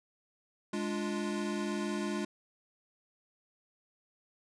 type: chord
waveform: square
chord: D diminished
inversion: second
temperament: equal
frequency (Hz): 207.7 / 293.7 / 349.2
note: Ab3 / D4 / F4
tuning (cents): 0 / 0 / 0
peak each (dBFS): -36 / -40 / -38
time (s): 0.73-2.25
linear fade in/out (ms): 5
effects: resampled to 22050 Hz